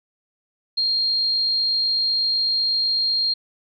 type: tone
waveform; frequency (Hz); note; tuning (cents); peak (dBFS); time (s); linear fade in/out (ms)
sine; 4218; C8; +13; -18; 0.77-3.34; 10
effects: none